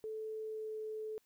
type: tone with pitch glide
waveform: sine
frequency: 436.6 to 433.8 Hz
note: A4 to A4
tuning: -13 to -25 cents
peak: -39 dBFS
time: 0.04-1.18 s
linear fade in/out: 0 ms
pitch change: -12 cents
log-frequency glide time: 0.44-0.79 s
effects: white hiss -75 dBFS RMS until 1.25 s